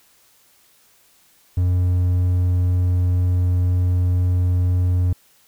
triangle tone, 89.8 Hz, F2, 49 cents sharp, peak -13 dBFS, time 1.57-5.13 s, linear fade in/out 5 ms, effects white hiss -56 dBFS RMS until 5.47 s

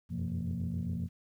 sine tone cluster, 87.1 / 94.4 / 125.3 / 172.7 / 229.6 Hz, F2 / F#2 / B2 / F3 / A#3, -4 / +35 / +25 / -19 / -26 cents, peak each -38 / -38 / -39 / -35 / -39 dBFS, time 0.09-1.09 s, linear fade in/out 50 ms, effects tanh soft clip ceiling -26 dBFS + 11-bit

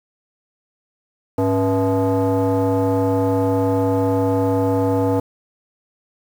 sine tone with frequency modulation, 103.9 Hz, G#2, 1 cent sharp, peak -14 dBFS, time 1.38-5.2 s, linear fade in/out 5 ms, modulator 380 Hz, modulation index 1.6, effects tanh soft clip ceiling -10 dBFS + 7-bit

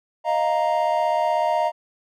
triangle chord, Eb suspended second, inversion none, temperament equal, 622.3 / 698.5 / 932.3 Hz, Eb5 / F5 / Bb5, 0 / 0 / 0 cents, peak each -21 dBFS, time 0.24-1.72 s, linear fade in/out 50 ms, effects none

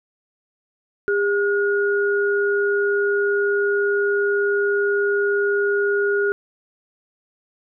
sine tone pair together, 404.4 / 1441 Hz, G#4 / F#6, -46 / -46 cents, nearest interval octave + minor seventh, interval 2200 cents, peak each -18 / -22 dBFS, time 1.08-6.32 s, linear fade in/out 0 ms, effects none

